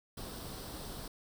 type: noise with comb filter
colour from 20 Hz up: pink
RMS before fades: -44 dBFS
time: 0.17-1.08 s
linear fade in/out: 5 ms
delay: 0.22 ms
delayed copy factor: +0.55
effects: none